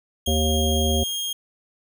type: tone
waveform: sawtooth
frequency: 3239 Hz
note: G#7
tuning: 44 cents flat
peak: -22 dBFS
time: 0.26-1.33 s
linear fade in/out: 5 ms
type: harmonic tone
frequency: 77.78 Hz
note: D#2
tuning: in tune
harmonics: 1 / 3 / 5 / 7 / 9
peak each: -21 / -26 / -28 / -29 / -31 dBFS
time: 0.27-1.04 s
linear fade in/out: 10 ms
effects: none